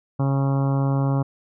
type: harmonic tone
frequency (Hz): 137.2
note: C#3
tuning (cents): -17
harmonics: 1 / 2 / 3 / 4 / 5 / 6 / 7 / 8 / 9 / 10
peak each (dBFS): -19 / -26 / -35 / -32 / -37 / -35 / -38 / -37 / -42 / -44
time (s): 0.19-1.23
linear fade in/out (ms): 10
effects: none